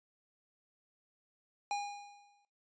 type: tone with exponential decay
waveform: square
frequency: 815 Hz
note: G#5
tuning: 33 cents flat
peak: -32 dBFS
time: 1.71-2.45 s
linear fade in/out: 1 ms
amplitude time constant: 160 ms
effects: noise-tail reverb RT60 0.4 s tail -22 dB re dry + resampled to 16000 Hz